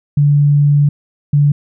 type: tone pair in turn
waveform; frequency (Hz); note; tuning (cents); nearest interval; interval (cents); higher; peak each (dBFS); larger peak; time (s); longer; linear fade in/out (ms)
sine; 144.9 / 144.9; D3 / D3; -23 / -23; unison; 0; neither; -7; neither; 0.17-0.89 / 1.33-1.52; first; 5
effects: none